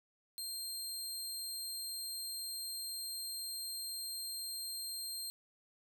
20% pulse tone, 4186 Hz, C8, in tune, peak -34 dBFS, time 0.38-5.3 s, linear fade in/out 0 ms, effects none

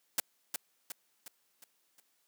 white noise with echo, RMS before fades -29 dBFS, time 0.18-0.2 s, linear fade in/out 2 ms, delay 360 ms, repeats 5, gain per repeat -6 dB, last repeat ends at 2 s, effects white hiss -74 dBFS RMS until 2.27 s + high-pass 200 Hz 12 dB/octave

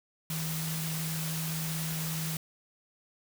sine tone in noise, 160 Hz, D#3, 49 cents sharp, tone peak -33 dBFS, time 0.3-2.37 s, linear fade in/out 2 ms, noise white, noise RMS -37 dBFS, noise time 0.3-2.37 s, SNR +1 dB, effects none

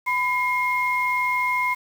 sine tone pair together, 1000 / 2141 Hz, B5 / C7, +21 / +39 cents, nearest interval octave + minor second, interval 1318 cents, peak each -22 dBFS, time 0.06-1.75 s, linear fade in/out 20 ms, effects tanh soft clip ceiling -12 dBFS + 7-bit

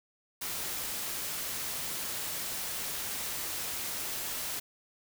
white noise, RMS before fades -36 dBFS, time 0.41-4.6 s, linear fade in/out 10 ms, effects none

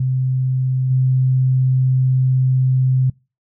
sine tone with level steps, 129.7 Hz, C3, 15 cents flat, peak -15 / -12 dBFS, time 0-3.1 s, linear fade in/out 5 ms, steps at 0.9 s, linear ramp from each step 10 ms, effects noise-tail reverb RT60 0.3 s tail -26 dB re dry

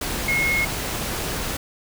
sine tone in noise, 2164 Hz, C#7, 42 cents flat, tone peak -19 dBFS, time 0.28-0.65 s, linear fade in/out 5 ms, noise pink, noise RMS -27 dBFS, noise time 0.01-1.57 s, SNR +5 dB, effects none

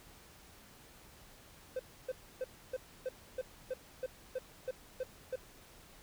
triangle tone bursts, 514 Hz, C5, 31 cents flat, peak -32 dBFS, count 12, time 1.76-5.358 s, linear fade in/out 5 ms, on 34 ms, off 290 ms, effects pink hiss -58 dBFS RMS until 6.02 s

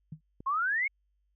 sine tone with exponential decay, 155.56 Hz, D#3, in tune, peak -34 dBFS, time 0.12-0.21 s, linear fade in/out 5 ms, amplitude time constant 19 ms
click, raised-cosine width 3 ms, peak -32 dBFS, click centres 0.405 s
sine exponential sweep, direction up, 1046.5 to 2240 Hz, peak -26 dBFS, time 0.46-0.88 s, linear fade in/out 10 ms
effects added 50 Hz sine -70 dBFS peak until 1.35 s

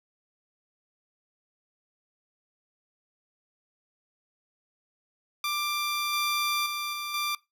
15% pulse tone with level steps, 1183 Hz, D6, 12 cents sharp, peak -21 / -19 / -24 / -26 / -21 dBFS, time 5.44-7.35 s, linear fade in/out 2 ms, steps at 6.13 / 6.66 / 6.93 / 7.14 s, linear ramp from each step 2 ms, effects noise-tail reverb RT60 0.2 s tail -21 dB re dry

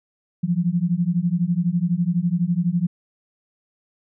sine beating tone pair, 168.3 / 180.3 Hz, E3 / F#3, +36 / -45 cents, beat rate 12 Hz, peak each -21 dBFS, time 0.43-2.87 s, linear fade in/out 10 ms, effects none

